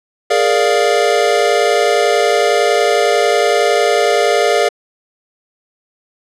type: chord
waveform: square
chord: Bb dominant seventh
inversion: third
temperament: equal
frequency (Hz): 415.3 / 466.2 / 587.3 / 698.5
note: Ab4 / Bb4 / D5 / F5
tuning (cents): 0 / 0 / 0 / 0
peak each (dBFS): -17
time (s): 0.3-4.69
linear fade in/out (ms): 10
effects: low-pass 8000 Hz 12 dB/octave